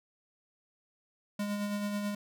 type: tone with tremolo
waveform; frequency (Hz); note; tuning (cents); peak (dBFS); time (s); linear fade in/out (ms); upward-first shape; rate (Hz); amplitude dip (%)
square; 205.2; G#3; -21; -31; 1.39-2.15; 5; sine; 9.2; 35
effects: none